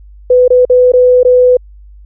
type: tone with dropouts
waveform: sine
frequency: 499.5 Hz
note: B4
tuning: 20 cents sharp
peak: -3 dBFS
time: 0.3-1.57 s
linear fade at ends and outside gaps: 5 ms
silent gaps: 0.48-0.503 / 0.652-0.698 / 0.92-0.935 / 1.232-1.249 s
effects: added 50 Hz sine -33 dBFS peak until 2.05 s